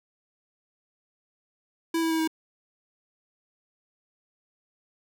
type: tone with pitch steps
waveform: square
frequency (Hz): 329.6 / 326.2 / 322.8 / 319.5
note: E4 / E4 / E4 / D#4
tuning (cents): 0 / -18 / -36 / +46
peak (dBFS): -24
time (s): 1.94-2.276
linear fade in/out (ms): 5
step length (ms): 84
effects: none